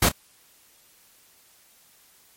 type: noise with echo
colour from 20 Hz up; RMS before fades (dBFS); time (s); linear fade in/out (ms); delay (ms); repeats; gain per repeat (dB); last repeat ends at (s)
pink; -18; 0.02-0.09; 5; 29; 1; -14; 0.119
effects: white hiss -57 dBFS RMS until 2.36 s + MP3 64 kbps